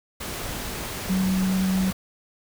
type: tone in noise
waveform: sine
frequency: 188.3 Hz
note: F#3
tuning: 31 cents sharp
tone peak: -20 dBFS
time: 1.09-1.91 s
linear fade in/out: 10 ms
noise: pink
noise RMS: -32 dBFS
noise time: 0.2-1.93 s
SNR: +9 dB
effects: none